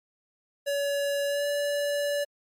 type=tone with pitch glide; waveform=square; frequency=567 to 576.9 Hz; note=C#5 to D5; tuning=+39 to -31 cents; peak=-26 dBFS; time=0.66-2.25 s; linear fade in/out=20 ms; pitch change=+30 cents; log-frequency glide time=1.26-1.46 s; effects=MP3 64 kbps